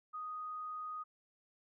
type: tone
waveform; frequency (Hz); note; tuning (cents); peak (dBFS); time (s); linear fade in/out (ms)
sine; 1244.5; D#6; 0; -40; 0.13-1.04; 20
effects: none